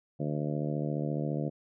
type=harmonic tone; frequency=74.5 Hz; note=D2; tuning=25 cents sharp; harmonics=2 / 3 / 4 / 5 / 6 / 7 / 8 / 9; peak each=-32 / -37 / -37 / -41 / -43 / -40 / -43 / -44 dBFS; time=0.19-1.5 s; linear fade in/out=20 ms; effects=none